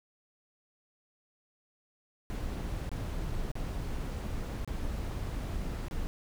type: noise with dropouts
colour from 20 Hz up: brown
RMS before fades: -35 dBFS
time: 2.3-6.07 s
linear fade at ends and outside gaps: 0 ms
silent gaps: 2.892-2.916 / 3.516-3.554 / 4.647-4.676 / 5.883-5.911 s
effects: none